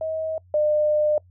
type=tone pair in turn; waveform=sine; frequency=636 / 602.9 Hz; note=D#5 / D5; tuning=+38 / +45 cents; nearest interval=minor second; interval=93 cents; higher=first; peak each=-24 / -17 dBFS; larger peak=second; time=0.01-0.38 / 0.54-1.18 s; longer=second; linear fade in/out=2 ms; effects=noise-tail reverb RT60 0.1 s tail -24 dB re dry + added 90 Hz sine -50 dBFS peak until 1.3 s